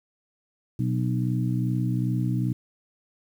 harmonic tone with a mistuned harmonic, 62.5 Hz, B1, 21 cents sharp, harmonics 2 / 3 / 4 / 5, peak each -24 / -29 / -33 / -32 dBFS, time 0.79-2.53 s, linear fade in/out 5 ms, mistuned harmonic 5, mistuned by -23 cents, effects 9-bit

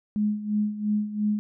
sine tone with tremolo, 210 Hz, G#3, 19 cents sharp, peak -20 dBFS, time 0.16-1.39 s, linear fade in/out 0 ms, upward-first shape sine, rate 2.9 Hz, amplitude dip 75%, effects none

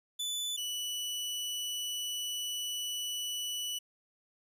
sawtooth tone pair in turn, 3487 / 2960 Hz, A7 / F#7, -16 / 0 cents, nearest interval minor third, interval 284 cents, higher first, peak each -30 / -31 dBFS, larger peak first, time 0.19-0.57 / 0.57-3.79 s, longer second, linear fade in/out 10 ms, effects resampled to 32000 Hz

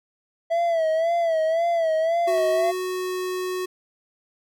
triangle tone with vibrato, 659 Hz, E5, 1 cent flat, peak -17 dBFS, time 0.5-2.72 s, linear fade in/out 20 ms, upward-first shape sine, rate 1.9 Hz, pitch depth 72 cents each way
square tone with pitch glide, 370 to 367.7 Hz, F#4 to F#4, 0 to -11 cents, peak -26 dBFS, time 2.27-3.66 s, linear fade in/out 10 ms, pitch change -11 cents, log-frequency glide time 2.45-3.15 s
clicks, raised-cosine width 0.3 ms, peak -35 / -27 dBFS, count 2, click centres 2.323 / 2.381 s
effects none

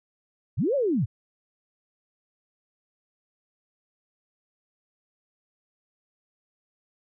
sine linear two-way sweep, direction up then down, 73.8 to 587.3 to 83.8 Hz, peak -21 dBFS, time 0.57-1.06 s, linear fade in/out 20 ms, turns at 0.75 s, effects none

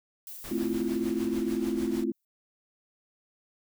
violet noise with exponential decay, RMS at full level -41 dBFS, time 0.27-2.25 s, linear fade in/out 1 ms, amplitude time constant 430 ms
pink noise with tremolo, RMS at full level -42 dBFS, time 0.44-2.04 s, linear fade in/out 2 ms, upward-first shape sine, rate 6.7 Hz, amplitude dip 60%
sine chord, F major seventh, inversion first, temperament equal, 220 / 261.6 / 329.6 / 349.2 Hz, A3 / C4 / E4 / F4, 0 / 0 / 0 / 0 cents, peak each -32 dBFS, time 0.51-2.12 s, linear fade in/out 5 ms
effects none

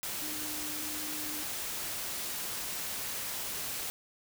sine tone in noise, 303.1 Hz, D#4, 45 cents flat, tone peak -44 dBFS, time 0.22-1.43 s, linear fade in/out 0 ms, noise white, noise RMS -37 dBFS, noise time 0.03-3.9 s, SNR -10 dB, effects none

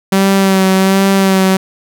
sawtooth tone with vibrato, 192.3 Hz, G3, 33 cents flat, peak -4 dBFS, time 0.12-1.57 s, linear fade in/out 5 ms, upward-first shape sine, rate 1.3 Hz, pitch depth 26 cents each way, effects none

